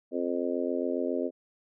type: harmonic tone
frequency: 87.31 Hz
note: F2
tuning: in tune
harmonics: 3 / 4 / 5 / 6 / 7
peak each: -32 / -33 / -34 / -35 / -35 dBFS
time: 0.11-1.31 s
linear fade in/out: 50 ms
effects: none